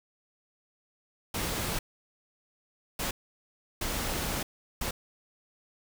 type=noise bursts at uneven times; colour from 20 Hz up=pink; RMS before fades=-32 dBFS; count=4; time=1.34-1.79 / 2.99-3.11 / 3.81-4.43 / 4.81-4.91 s; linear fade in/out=5 ms; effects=none